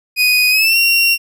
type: tone with pitch glide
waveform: 30% pulse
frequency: 2489 to 2746 Hz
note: D#7 to F7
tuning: 0 to -30 cents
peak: -7 dBFS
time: 0.16-1.18 s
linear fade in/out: 50 ms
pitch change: +170 cents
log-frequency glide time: 0.5-0.77 s
effects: none